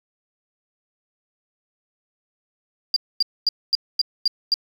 triangle tone bursts, 4793 Hz, D8, 34 cents sharp, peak -11 dBFS, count 7, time 2.94-4.541 s, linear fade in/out 2 ms, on 23 ms, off 240 ms, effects tanh soft clip ceiling -13 dBFS + 8-bit

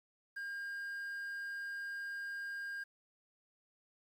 triangle tone with quantisation, 1609 Hz, G6, 45 cents sharp, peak -38 dBFS, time 0.36-2.84 s, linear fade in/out 10 ms, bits 11, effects none

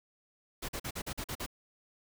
pink noise bursts, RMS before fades -38 dBFS, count 8, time 0.62-1.464 s, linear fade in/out 10 ms, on 67 ms, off 44 ms, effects none

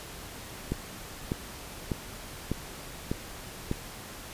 click train, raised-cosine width 3 ms, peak -15 dBFS, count 6, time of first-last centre 0.72-3.714 s, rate 1.67 Hz, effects pink hiss -43 dBFS RMS until 4.33 s + resampled to 32000 Hz

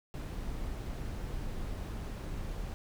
brown noise, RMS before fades -38 dBFS, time 0.14-2.74 s, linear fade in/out 0 ms, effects none

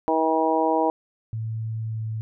harmonic tone, 160 Hz, D#3, 49 cents sharp, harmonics 2 / 3 / 4 / 5 / 6, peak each -25 / -25 / -25 / -25 / -25 dBFS, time 0.08-0.9 s, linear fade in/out 0 ms
sine tone with pitch glide, 111.3 to 110.28 Hz, A2 to A2, +20 to +4 cents, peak -26 dBFS, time 1.33-2.21 s, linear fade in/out 0 ms, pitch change -16 cents, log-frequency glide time 1.83-2.04 s
effects none

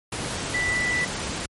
sine tone in noise, 1975.5 Hz, B6, in tune, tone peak -22 dBFS, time 0.54-1.05 s, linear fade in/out 5 ms, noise pink, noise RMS -29 dBFS, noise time 0.12-1.46 s, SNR +4 dB, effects high-pass 60 Hz 12 dB/octave + MP3 48 kbps

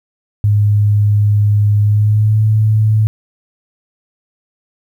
sine tone with pitch glide, 103.83 to 108.24 Hz, G#2 to A2, 0 to -28 cents, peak -8 dBFS, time 0.44-3.07 s, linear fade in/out 0 ms, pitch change +72 cents, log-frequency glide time 1.81-2.41 s, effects 8-bit

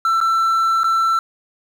triangle tone with dropouts, 1338 Hz, E6, 25 cents sharp, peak -12 dBFS, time 0.05-1.19 s, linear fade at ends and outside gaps 2 ms, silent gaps 0.204-0.212 / 0.834-0.842 s, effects 7-bit

